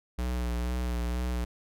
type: tone with vibrato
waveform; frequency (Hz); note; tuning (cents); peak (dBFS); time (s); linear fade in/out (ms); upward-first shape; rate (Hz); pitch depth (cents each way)
square; 60.6; B1; -32; -29; 0.18-1.45; 10; sine; 2.1; 36
effects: none